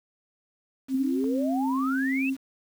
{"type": "tone with pitch glide", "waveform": "sine", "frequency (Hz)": [265.2, 267], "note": ["C4", "C4"], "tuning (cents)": [23, 35], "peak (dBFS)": -24, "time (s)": [0.88, 2.37], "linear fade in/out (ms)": 50, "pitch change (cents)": 12, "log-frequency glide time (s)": [1.7, 2.18]}
{"type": "exponential sweep", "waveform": "sine", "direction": "up", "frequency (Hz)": [246.9, 2737], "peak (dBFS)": -29, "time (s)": [0.94, 2.3], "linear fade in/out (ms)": 5}
{"type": "click", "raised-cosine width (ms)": 1, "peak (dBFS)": -30, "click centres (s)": 1.242}
{"effects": ["8-bit"]}